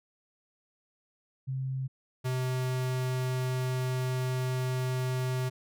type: tone pair in turn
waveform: sine / square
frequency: 132.2 / 128.21 Hz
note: C3 / C3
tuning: +18 / -35 cents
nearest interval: minor second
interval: 53 cents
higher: first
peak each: -30 / -29 dBFS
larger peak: second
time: 1.47-1.88 / 2.24-5.5 s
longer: second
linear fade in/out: 20 ms
effects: none